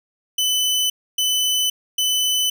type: tone bursts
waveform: sawtooth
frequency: 3009 Hz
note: F#7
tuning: 28 cents sharp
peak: -14 dBFS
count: 3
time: 0.38-2.5 s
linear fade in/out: 5 ms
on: 520 ms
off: 280 ms
effects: none